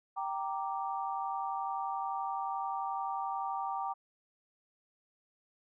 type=chord; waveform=sine; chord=G minor; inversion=none; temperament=equal with one note detuned; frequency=780.8 / 932.3 / 1174.7 Hz; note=G5 / Bb5 / D6; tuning=-7 / 0 / 0 cents; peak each=-36 / -38 / -39 dBFS; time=0.16-3.94 s; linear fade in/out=20 ms; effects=none